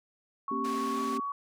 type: tone with pitch glide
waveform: sine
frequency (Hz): 1110 to 1124.2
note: C#6 to C#6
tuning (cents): +2 to +24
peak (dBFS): -31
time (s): 0.48-1.32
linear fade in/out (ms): 2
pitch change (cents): +22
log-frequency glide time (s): 0.95-1.01
type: chord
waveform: sine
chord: G diminished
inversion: first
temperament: equal with one note detuned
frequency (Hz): 233.1 / 271.3 / 392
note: Bb3 / Db4 / G4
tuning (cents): 0 / -37 / 0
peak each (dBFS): -36 / -35 / -37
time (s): 0.51-1.2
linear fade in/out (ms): 5
type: band-pass noise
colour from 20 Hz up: pink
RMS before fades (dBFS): -45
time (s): 0.64-1.18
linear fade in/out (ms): 10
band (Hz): 600 to 9000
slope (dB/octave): 12
effects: none